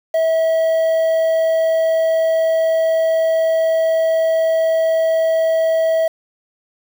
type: tone with quantisation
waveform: triangle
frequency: 648 Hz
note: E5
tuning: 30 cents flat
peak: -11 dBFS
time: 0.14-6.08 s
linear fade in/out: 5 ms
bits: 6
effects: none